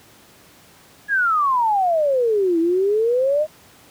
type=exponential two-way sweep; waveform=sine; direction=down then up; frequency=1699 to 324.2 to 628 Hz; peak=-15 dBFS; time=1.08-3.47 s; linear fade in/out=50 ms; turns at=2.59 s; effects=pink hiss -49 dBFS RMS until 3.9 s + high-pass 100 Hz 12 dB/octave